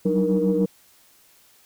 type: tone cluster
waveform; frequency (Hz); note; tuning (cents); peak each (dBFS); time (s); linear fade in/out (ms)
sine; 186.3 / 193.2 / 301.9 / 317.5 / 470.8; F#3 / G3 / D4 / D#4 / A#4; +12 / -25 / +48 / +35 / +17; -22 / -25 / -25 / -30 / -21; 0.05-0.66; 10
effects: tanh soft clip ceiling -10 dBFS + white hiss -56 dBFS RMS until 1.65 s